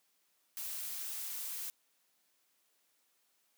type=noise; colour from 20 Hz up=blue; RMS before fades=-41 dBFS; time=0.57-1.7 s; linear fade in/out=0 ms; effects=white hiss -75 dBFS RMS until 3.57 s + high-pass 200 Hz 12 dB/octave

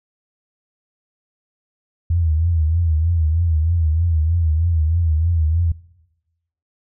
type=tone with vibrato; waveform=sine; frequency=81.6 Hz; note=E2; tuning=17 cents flat; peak=-14 dBFS; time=2.1-5.72 s; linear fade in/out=5 ms; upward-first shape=triangle; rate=3.2 Hz; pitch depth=120 cents each way; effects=noise-tail reverb RT60 1.0 s tail -21 dB re dry

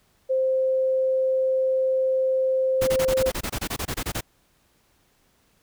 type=tone; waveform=sine; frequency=523.3 Hz; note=C5; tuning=in tune; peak=-19 dBFS; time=0.29-3.31 s; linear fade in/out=20 ms
type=noise bursts; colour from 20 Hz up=pink; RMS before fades=-28 dBFS; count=16; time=2.81-4.21 s; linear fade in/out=10 ms; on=65 ms; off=24 ms
effects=pink hiss -64 dBFS RMS until 5.62 s

